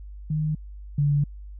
sine tone pair in turn, 153.7 / 144.43 Hz, D#3 / D3, -21 / -29 cents, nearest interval minor second, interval 108 cents, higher first, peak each -22 / -18 dBFS, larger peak second, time 0.3-0.55 / 0.98-1.24 s, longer second, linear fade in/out 5 ms, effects added 50 Hz sine -37 dBFS peak until 1.59 s

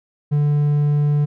triangle tone, 146.8 Hz, D3, in tune, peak -12 dBFS, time 0.31-1.26 s, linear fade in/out 20 ms, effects none

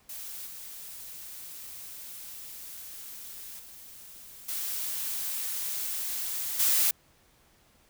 blue noise with level steps, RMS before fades -40 / -43 / -48 / -33 / -24 dBFS, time 0.09-6.91 s, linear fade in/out 5 ms, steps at 0.46 / 3.59 / 4.48 / 6.59 s, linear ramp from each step 10 ms, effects pink hiss -63 dBFS RMS until 7.89 s

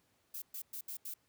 violet noise bursts at uneven times, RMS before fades -43 dBFS, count 5, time 0.34-0.42 / 0.54-0.62 / 0.73-0.81 / 0.88-0.97 / 1.05-1.14 s, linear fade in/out 5 ms, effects pink hiss -74 dBFS RMS until 1.28 s + high-pass 80 Hz 12 dB/octave

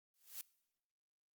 blue noise with exponential growth, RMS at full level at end -43 dBFS, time 0.14-0.41 s, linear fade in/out 1 ms, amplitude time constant 58 ms, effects noise-tail reverb RT60 0.9 s tail -22 dB re dry + Opus 48 kbps

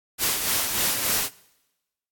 white noise with tremolo, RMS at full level -22 dBFS, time 0.18-1.3 s, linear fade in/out 50 ms, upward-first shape sine, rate 3.4 Hz, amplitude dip 45%, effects noise-tail reverb RT60 1.0 s tail -23 dB re dry + AAC 64 kbps

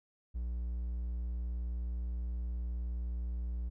triangle tone, 59.6 Hz, A#1, 39 cents sharp, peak -32 dBFS, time 0.34-3.7 s, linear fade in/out 20 ms, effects none

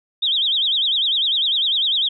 sine tone with vibrato, 3455 Hz, A7, 32 cents flat, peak -16 dBFS, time 0.22-2.09 s, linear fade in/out 10 ms, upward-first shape sine, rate 10 Hz, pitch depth 190 cents each way, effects none

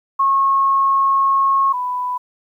sine tone pair in turn, 1090 / 993.6 Hz, C#6 / B5, -29 / +10 cents, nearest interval major second, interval 161 cents, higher first, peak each -12 / -19 dBFS, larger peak first, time 0.19-1.73 / 1.73-2.18 s, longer first, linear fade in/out 10 ms, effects 9-bit

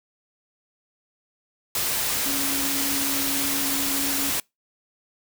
sine tone in noise, 277.2 Hz, C#4, in tune, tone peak -30 dBFS, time 2.26-4.3 s, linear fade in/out 2 ms, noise white, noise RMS -25 dBFS, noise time 1.75-4.4 s, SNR -8 dB, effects noise-tail reverb RT60 0.2 s tail -26 dB re dry

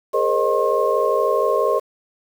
sine tone cluster, 414.2 / 466.7 / 531 / 617 / 1073 Hz, G#4 / A#4 / C5 / D#5 / C6, -5 / +2 / +25 / -15 / +43 cents, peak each -22 dBFS, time 0.13-1.8 s, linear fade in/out 20 ms, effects 7-bit

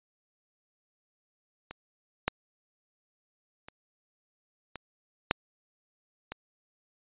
clicks, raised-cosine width 0.3 ms, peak -24 / -9 / -28 / -22 / -6 / -20 dBFS, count 6, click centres 1.71 / 2.28 / 3.685 / 4.757 / 5.311 / 6.32 s, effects resampled to 8000 Hz

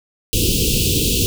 pink band-stop noise, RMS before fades -17 dBFS, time 0.33-1.26 s, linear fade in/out 0 ms, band 490 to 2600 Hz, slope 96 dB/octave, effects none

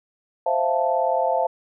sine chord, F major seventh, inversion second, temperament equal, 523.3 / 659.3 / 698.5 / 880 Hz, C5 / E5 / F5 / A5, 0 / 0 / 0 / 0 cents, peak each -24 dBFS, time 0.46-1.47 s, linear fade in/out 5 ms, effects none

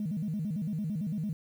sine tone with vibrato, 181.7 Hz, F#3, 31 cents flat, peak -29 dBFS, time 0-1.33 s, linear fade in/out 2 ms, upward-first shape square, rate 8.9 Hz, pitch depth 250 cents each way, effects tanh soft clip ceiling -26 dBFS + 10-bit

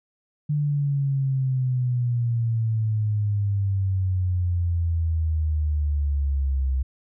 sine exponential sweep, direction down, 149.2 to 65 Hz, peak -20 dBFS, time 0.49-6.83 s, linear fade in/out 10 ms, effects none

